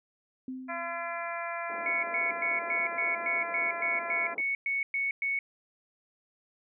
sine tone with exponential decay, 258.7 Hz, C4, 19 cents flat, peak -33 dBFS, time 0.48-1.4 s, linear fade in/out 2 ms, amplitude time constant 200 ms
harmonic tone, 340 Hz, F4, 46 cents flat, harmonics 2 / 3 / 4 / 5 / 6 / 7, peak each -37 / -39 / -40 / -41 / -42 / -42 dBFS, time 0.68-4.35 s, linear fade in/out 20 ms
white band-pass noise, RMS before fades -47 dBFS, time 1.69-4.41 s, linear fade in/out 5 ms, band 240 to 680 Hz, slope 24 dB/octave
sine tone bursts, 2217 Hz, C#7, in tune, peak -27 dBFS, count 13, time 1.86-5.39 s, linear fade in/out 2 ms, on 170 ms, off 110 ms
effects none

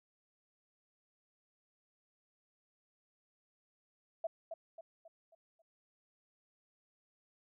sine tone with echo, 659.3 Hz, E5, in tune, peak -33 dBFS, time 4.24-4.27 s, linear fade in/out 5 ms, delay 270 ms, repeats 5, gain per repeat -7 dB, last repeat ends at 5.62 s, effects none

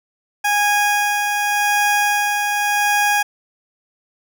20% pulse tone with tremolo, 824 Hz, G#5, 14 cents flat, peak -9 dBFS, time 0.44-3.23 s, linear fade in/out 10 ms, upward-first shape sine, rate 0.87 Hz, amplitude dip 35%, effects none

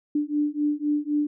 sine beating tone pair, 293.7 / 297.6 Hz, D4 / D4, 0 / +23 cents, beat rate 3.9 Hz, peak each -25 dBFS, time 0.15-1.27 s, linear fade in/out 5 ms, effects none

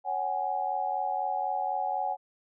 sine tone cluster, 556 / 749 / 833 Hz, C#5 / F#5 / G#5, +5 / +21 / +5 cents, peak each -38 / -30 / -31 dBFS, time 0.04-2.17 s, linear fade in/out 50 ms, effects none

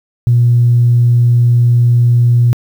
sine tone, 120 Hz, B2, 49 cents flat, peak -5 dBFS, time 0.27-2.53 s, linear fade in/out 0 ms, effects tanh soft clip ceiling -1 dBFS + 7-bit

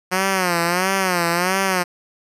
5% pulse tone with vibrato, 181.2 Hz, F#3, 36 cents flat, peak -6 dBFS, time 0.11-1.84 s, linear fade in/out 20 ms, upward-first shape sine, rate 1.5 Hz, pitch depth 120 cents each way, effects resampled to 32000 Hz

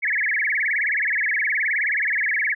sine tone with vibrato, 1944 Hz, B6, 28 cents flat, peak -19 dBFS, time 0.02-2.55 s, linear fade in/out 20 ms, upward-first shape sine, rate 19 Hz, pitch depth 270 cents each way, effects none

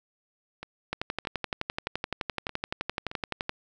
two click trains, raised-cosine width 0.3 ms, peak -22 / -13 dBFS, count 5 / 31, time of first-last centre 0.63-3.114 / 0.93-3.494 s, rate 1.61 / 11.7 Hz, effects none

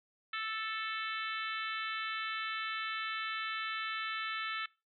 harmonic tone, 440 Hz, A4, in tune, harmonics 3 / 4 / 5 / 6 / 7 / 8 / 9, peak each -39 / -41 / -43 / -45 / -46 / -47 / -48 dBFS, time 0.33-4.66 s, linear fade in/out 5 ms, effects noise-tail reverb RT60 0.3 s tail -24 dB re dry

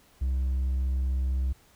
sine tone with hard clipping, 65.41 Hz, C2, in tune, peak -25 dBFS, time 0.21-1.53 s, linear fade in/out 10 ms, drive 2 dB, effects pink hiss -60 dBFS RMS until 1.75 s

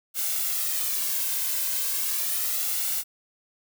blue noise with flanger, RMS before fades -27 dBFS, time 0.14-3.04 s, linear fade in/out 50 ms, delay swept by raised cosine 1.4 to 1.95 ms, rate 0.35 Hz, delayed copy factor +0.5, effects none

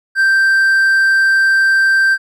triangle tone, 1568 Hz, G6, in tune, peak -7 dBFS, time 0.15-2.18 s, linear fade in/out 50 ms, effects none

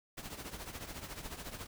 pink noise with tremolo, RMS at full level -42 dBFS, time 0.17-1.67 s, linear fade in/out 10 ms, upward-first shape triangle, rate 14 Hz, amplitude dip 75%, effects none

